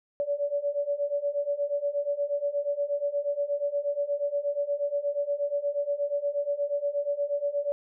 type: beating tone pair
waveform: sine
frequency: 569 / 577.4 Hz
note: C#5 / D5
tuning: +45 / -30 cents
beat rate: 8.4 Hz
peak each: -30 / -28 dBFS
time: 0.2-7.72 s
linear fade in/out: 0 ms
effects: none